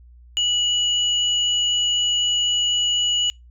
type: tone pair together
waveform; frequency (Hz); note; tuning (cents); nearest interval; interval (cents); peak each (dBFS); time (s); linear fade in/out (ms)
sine; 2926 / 6931; F#7 / A8; -20 / -27; octave + minor third; 1493; -18 / -27; 0.37-3.3; 0
effects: noise-tail reverb RT60 0.2 s tail -26 dB re dry + added 60 Hz sine -44 dBFS peak until 3.5 s